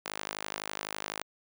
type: tone with high-pass filter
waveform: sawtooth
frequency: 51.9 Hz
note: G#1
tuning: in tune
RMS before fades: -39 dBFS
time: 0.05-1.23 s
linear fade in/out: 10 ms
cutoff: 730 Hz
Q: 0.54
effects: none